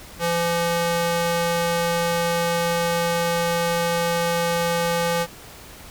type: tone with high-pass filter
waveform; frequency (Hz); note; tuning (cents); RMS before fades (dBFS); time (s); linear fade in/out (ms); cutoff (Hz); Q
square; 170.1; F3; -45; -22; 0.19-5.27; 50; 390; 0.95
effects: pink hiss -42 dBFS RMS until 5.9 s